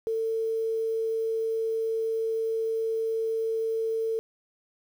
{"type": "tone with quantisation", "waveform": "sine", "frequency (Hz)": 448.4, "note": "A4", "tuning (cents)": 33, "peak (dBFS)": -25, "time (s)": [0.07, 4.19], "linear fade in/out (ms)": 0, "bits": 9, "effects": []}